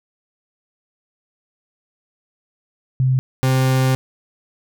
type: tone pair in turn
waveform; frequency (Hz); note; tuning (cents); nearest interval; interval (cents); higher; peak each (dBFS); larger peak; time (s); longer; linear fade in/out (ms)
sine / 40% pulse; 130 / 130.7; C3 / C3; -11 / -1; unison; 10; second; -13; neither; 3-3.19 / 3.43-3.95; second; 0
effects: none